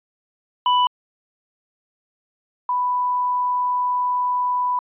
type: tone pair in turn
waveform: square / sine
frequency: 991 / 991 Hz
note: B5 / B5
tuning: +6 / +6 cents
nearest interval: unison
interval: 0 cents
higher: neither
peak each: -15 / -18 dBFS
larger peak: first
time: 0.66-0.87 / 2.69-4.79 s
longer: second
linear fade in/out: 2 ms
effects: resampled to 8000 Hz